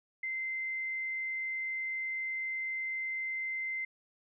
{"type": "tone", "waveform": "sine", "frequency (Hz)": 2076, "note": "C7", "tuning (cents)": -14, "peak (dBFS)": -33, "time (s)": [0.23, 3.85], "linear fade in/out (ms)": 5, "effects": []}